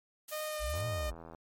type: noise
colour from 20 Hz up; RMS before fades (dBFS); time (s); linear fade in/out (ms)
blue; -45; 0.28-0.81; 5
type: tone with vibrato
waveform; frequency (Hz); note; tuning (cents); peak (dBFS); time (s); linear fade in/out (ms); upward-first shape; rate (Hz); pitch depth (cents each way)
sawtooth; 610; D#5; -34; -32; 0.31-1.11; 20; sine; 2; 15
type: exponential two-way sweep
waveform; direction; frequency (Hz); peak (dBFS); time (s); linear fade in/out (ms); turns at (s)
sine; up then down; 49 to 121.1 to 49; -34; 0.59-1.15; 50; 0.87
type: click train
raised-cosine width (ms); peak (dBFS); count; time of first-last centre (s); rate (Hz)
1; -34; 51; 0.74-1.348; 82.2
effects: MP3 64 kbps